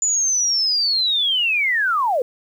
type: linear sweep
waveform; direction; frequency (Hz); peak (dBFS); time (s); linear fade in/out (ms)
sine; down; 7040 to 466.2; -16; 0.02-2.22; 2
effects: 8-bit